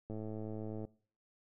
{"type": "click train", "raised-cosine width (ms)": 2, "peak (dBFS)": -30, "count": 82, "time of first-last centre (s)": [0.1, 0.85], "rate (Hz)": 108, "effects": ["noise-tail reverb RT60 0.5 s tail -23 dB re dry"]}